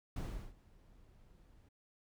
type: noise with ADSR envelope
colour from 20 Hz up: brown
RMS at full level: -38 dBFS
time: 0.16-1.69 s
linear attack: 5 ms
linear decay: 360 ms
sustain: -24 dB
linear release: 8 ms
effects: none